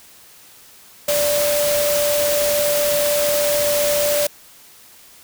sine tone in noise, 585 Hz, D5, 7 cents flat, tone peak -17 dBFS, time 1.08-4.27 s, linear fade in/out 5 ms, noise white, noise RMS -22 dBFS, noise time 1.08-4.27 s, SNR +2 dB, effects white hiss -46 dBFS RMS until 5.23 s

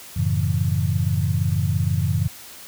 sine chord, F# minor seventh, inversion none, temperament equal, 92.5 / 110 / 138.59 / 164.81 Hz, F#2 / A2 / C#3 / E3, 0 / 0 / 0 / 0 cents, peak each -22 / -24 / -24 / -26 dBFS, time 0.16-2.28 s, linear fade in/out 10 ms, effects white hiss -41 dBFS RMS until 2.67 s

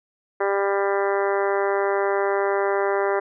harmonic tone, 198.4 Hz, G3, 21 cents sharp, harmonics 2 / 3 / 4 / 5 / 6 / 7 / 8 / 9 / 10, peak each -22 / -26 / -28 / -30 / -32 / -33 / -34 / -35 / -36 dBFS, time 0.4-3.2 s, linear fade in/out 10 ms, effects none

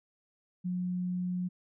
sine tone, 180.3 Hz, F#3, 45 cents flat, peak -30 dBFS, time 0.64-1.49 s, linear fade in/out 20 ms, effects none

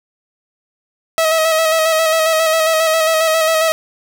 sawtooth tone with vibrato, 641 Hz, E5, 49 cents flat, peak -8 dBFS, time 1.18-3.72 s, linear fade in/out 0 ms, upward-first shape square, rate 7.4 Hz, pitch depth 26 cents each way, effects none

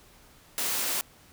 white high-pass noise, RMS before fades -29 dBFS, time 0.58-1.01 s, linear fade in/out 0 ms, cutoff 200 Hz, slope 12 dB/octave, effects pink hiss -56 dBFS RMS until 1.32 s

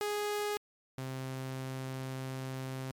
sawtooth tone pair in turn, 415.3 / 131.53 Hz, G#4 / C3, 0 / +9 cents, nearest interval octave + minor sixth, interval 1991 cents, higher first, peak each -28 / -33 dBFS, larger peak first, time 0.01-0.57 / 0.98-2.91 s, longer second, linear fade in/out 0 ms, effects MP3 96 kbps

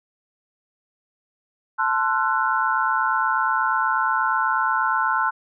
sine chord, F# half-diminished seventh, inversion first, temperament equal with one note detuned, 880 / 1046.5 / 1351.7 / 1480 Hz, A5 / C6 / E6 / F#6, 0 / 0 / +43 / 0 cents, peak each -24 dBFS, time 1.78-5.31 s, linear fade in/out 20 ms, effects none

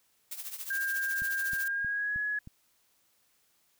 blue noise with tremolo, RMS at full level -37 dBFS, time 0.31-1.68 s, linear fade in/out 5 ms, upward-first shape triangle, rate 14 Hz, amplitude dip 80%
sine tone with pitch glide, 1600 to 1686.4 Hz, G6 to G#6, +35 to +26 cents, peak -29 dBFS, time 0.7-2.39 s, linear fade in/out 5 ms, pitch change +91 cents, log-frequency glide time 1.65-2.18 s
click train, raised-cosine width 5 ms, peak -33 dBFS, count 5, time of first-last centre 1.22-2.474 s, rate 3.19 Hz
effects white hiss -70 dBFS RMS until 3.79 s

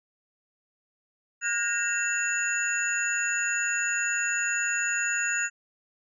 sine tone cluster, 1440 / 1618 / 1858 / 2698 / 6890 Hz, F#6 / G#6 / A#6 / E7 / A8, -47 / -46 / -6 / +40 / -37 cents, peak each -30 / -31 / -33 / -33 / -30 dBFS, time 1.41-5.5 s, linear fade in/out 50 ms, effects none

